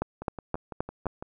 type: two click trains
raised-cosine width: 1 ms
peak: -13 / -23 dBFS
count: 5 / 7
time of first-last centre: 0.02-1.067 / 0.22-1.225 s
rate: 3.82 / 5.97 Hz
effects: none